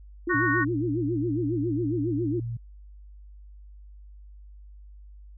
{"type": "tone with vibrato", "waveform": "sine", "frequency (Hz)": 317.6, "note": "D#4", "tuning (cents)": 36, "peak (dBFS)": -25, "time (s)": [0.27, 2.4], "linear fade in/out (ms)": 5, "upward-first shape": "sine", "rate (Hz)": 7.3, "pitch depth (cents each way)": 220}
{"type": "chord", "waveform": "sine", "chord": "F# major", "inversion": "second", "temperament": "just", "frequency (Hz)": [1110, 1480, 1850], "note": ["C#6", "F#6", "A#6"], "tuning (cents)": [2, 0, -14], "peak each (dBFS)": [-28, -27, -26], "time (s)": [0.29, 0.65], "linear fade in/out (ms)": 20}
{"type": "tone with pitch glide", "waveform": "sine", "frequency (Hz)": [118.6, 116.9], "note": ["A#2", "A#2"], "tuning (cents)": [30, 5], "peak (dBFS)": -29, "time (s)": [0.34, 2.57], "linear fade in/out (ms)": 5, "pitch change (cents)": -25, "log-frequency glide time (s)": [1.05, 1.8]}
{"effects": ["added 50 Hz sine -44 dBFS peak until 5.37 s"]}